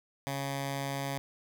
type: tone with notch filter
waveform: 10% pulse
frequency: 138.4 Hz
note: C#3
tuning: 2 cents flat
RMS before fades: -35 dBFS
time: 0.27-1.18 s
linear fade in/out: 0 ms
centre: 370 Hz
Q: 1.4
effects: none